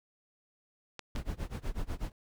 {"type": "clicks", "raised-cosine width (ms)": 0.2, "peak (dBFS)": -23, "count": 2, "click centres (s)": [0.993, 1.161]}
{"type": "noise with tremolo", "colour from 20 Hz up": "brown", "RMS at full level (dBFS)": -33, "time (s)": [1.15, 2.12], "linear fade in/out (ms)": 2, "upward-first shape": "sine", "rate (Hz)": 8.1, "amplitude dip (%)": 95}
{"effects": []}